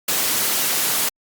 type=high-pass noise; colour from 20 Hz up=white; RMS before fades=-20 dBFS; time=0.08-1.09 s; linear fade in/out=5 ms; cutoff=130 Hz; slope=24 dB/octave; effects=Opus 48 kbps